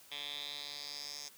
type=tone with band-pass filter sweep; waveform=10% pulse; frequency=144.7 Hz; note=D3; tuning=25 cents flat; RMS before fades=-44 dBFS; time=0.11-1.29 s; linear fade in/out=10 ms; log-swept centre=3200 to 5800 Hz; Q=5.3; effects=white hiss -59 dBFS RMS until 1.37 s + high-pass 60 Hz 12 dB/octave